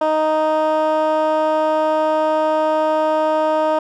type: tone with band-pass filter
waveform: 15% pulse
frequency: 311.1 Hz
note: D#4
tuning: in tune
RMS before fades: -17 dBFS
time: 0.01-3.79 s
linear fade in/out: 5 ms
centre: 710 Hz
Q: 1.7
effects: none